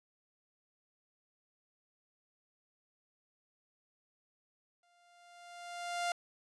sawtooth tone with exponential growth, 698.5 Hz, F5, in tune, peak -27 dBFS, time 4.83-6.12 s, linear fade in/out 2 ms, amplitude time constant 280 ms, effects resampled to 22050 Hz

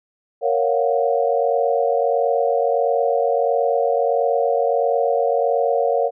sine chord, Gb major seventh, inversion first, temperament equal, 466.2 / 554.4 / 698.5 / 740 Hz, Bb4 / Db5 / F5 / Gb5, 0 / 0 / 0 / 0 cents, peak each -20 / -20 / -22 / -25 dBFS, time 0.41-6.11 s, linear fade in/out 50 ms, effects none

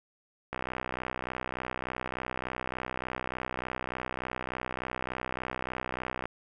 click train, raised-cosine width 0.5 ms, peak -18 dBFS, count 364, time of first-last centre 0.53-6.256 s, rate 63.4 Hz, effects none

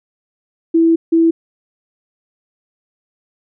sine tone bursts at uneven times, 329.6 Hz, E4, in tune, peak -8 dBFS, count 2, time 0.74-0.96 / 1.12-1.31 s, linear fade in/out 10 ms, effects none

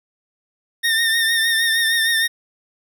25% pulse tone with vibrato, 1823 Hz, A#6, 39 cents flat, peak -12 dBFS, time 0.83-2.28 s, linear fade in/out 20 ms, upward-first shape triangle, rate 6.5 Hz, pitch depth 49 cents each way, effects 9-bit

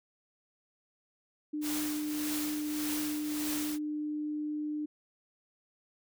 sine tone, 300.7 Hz, D4, 41 cents sharp, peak -32 dBFS, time 1.53-4.86 s, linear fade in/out 10 ms
white noise with tremolo, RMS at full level -36 dBFS, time 1.61-3.79 s, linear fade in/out 50 ms, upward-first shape triangle, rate 1.7 Hz, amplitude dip 70%
effects none

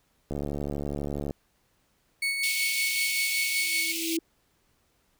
click train, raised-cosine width 2 ms, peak -19 dBFS, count 73, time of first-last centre 0.31-1.309 s, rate 72.1 Hz
35% pulse tone with tremolo, 2217 Hz, C#7, in tune, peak -23 dBFS, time 2.22-3.92 s, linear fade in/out 5 ms, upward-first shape sine, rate 5.3 Hz, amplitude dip 40%
pink high-pass noise, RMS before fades -32 dBFS, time 2.43-4.17 s, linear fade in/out 5 ms, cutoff 2200 Hz, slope 96 dB/octave
sine tone with exponential growth, 328.5 Hz, E4, 6 cents flat, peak -24 dBFS, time 3.5-4.19 s, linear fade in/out 5 ms, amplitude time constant 150 ms
effects pink hiss -69 dBFS RMS until 5.19 s

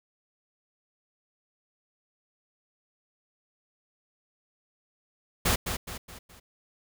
pink noise with echo, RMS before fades -24 dBFS, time 5.45-5.56 s, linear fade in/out 10 ms, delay 210 ms, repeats 4, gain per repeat -7 dB, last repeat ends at 6.4 s, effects none

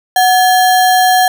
sine tone with sample-and-hold, 740 Hz, F#5, in tune, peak -6 dBFS, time 0.16-1.28 s, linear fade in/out 2 ms, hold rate 2450 Hz, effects none

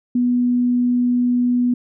sine tone, 245.3 Hz, B3, 12 cents flat, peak -14 dBFS, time 0.15-1.74 s, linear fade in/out 5 ms, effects none

